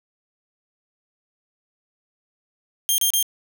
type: tone bursts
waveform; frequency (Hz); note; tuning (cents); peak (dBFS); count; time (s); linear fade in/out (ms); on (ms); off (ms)
10% pulse; 3195; G7; +32; -9; 3; 2.89-3.227; 0; 91; 32
effects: 8-bit